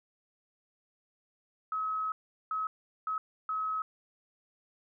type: tone bursts at uneven times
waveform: sine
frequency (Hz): 1281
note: E6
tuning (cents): -50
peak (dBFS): -30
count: 4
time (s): 1.72-2.12 / 2.51-2.67 / 3.07-3.18 / 3.49-3.82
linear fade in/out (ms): 2
effects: none